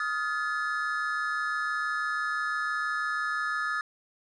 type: tone cluster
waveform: triangle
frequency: 1254 / 1400 / 1721 Hz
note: D#6 / F6 / A6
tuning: +13 / +4 / -39 cents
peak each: -30 / -33 / -29 dBFS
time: 0-3.81 s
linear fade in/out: 2 ms
effects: resampled to 22050 Hz